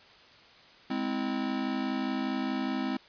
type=chord; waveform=square; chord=Ab augmented; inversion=none; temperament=just; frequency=207.7 / 259.6 / 324.5 Hz; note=Ab3 / C4 / E4; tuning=0 / -13 / -27 cents; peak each=-36 / -32 / -37 dBFS; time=0.9-2.97 s; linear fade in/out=5 ms; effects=white hiss -55 dBFS RMS until 3.08 s + resampled to 11025 Hz